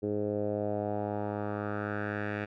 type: tone with low-pass filter sweep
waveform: 10% pulse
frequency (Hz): 103.83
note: G#2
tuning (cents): 0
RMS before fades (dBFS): -33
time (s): 0.02-2.46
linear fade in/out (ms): 20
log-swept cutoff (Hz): 410 to 2100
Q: 2.9
effects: none